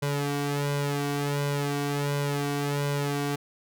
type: tone with flanger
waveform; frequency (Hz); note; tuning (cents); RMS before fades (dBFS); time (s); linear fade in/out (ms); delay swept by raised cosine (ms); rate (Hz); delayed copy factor
sawtooth; 143.2; D3; -43; -28; 0.02-3.36; 10; 2 to 2.67; 1.4; +0.85
effects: none